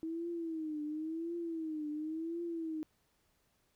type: tone with vibrato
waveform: sine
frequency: 320 Hz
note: D#4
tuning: 49 cents sharp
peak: -36 dBFS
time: 0.03-2.83 s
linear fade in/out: 0 ms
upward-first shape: triangle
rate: 0.94 Hz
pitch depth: 130 cents each way
effects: pink hiss -75 dBFS RMS until 3.75 s